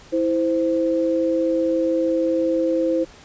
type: tone pair together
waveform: sine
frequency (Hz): 327.4 / 519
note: E4 / C5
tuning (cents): -12 / -14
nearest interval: minor sixth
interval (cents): 798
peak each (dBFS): -20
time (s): 0.12-3.05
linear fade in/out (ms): 20
effects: pink hiss -46 dBFS RMS until 3.24 s + resampled to 16000 Hz